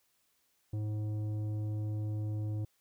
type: tone with tanh clipping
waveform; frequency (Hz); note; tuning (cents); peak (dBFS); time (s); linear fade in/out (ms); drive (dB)
sine; 106.3; G#2; +41; -34; 0.73-2.65; 5; 10
effects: white hiss -74 dBFS RMS until 2.8 s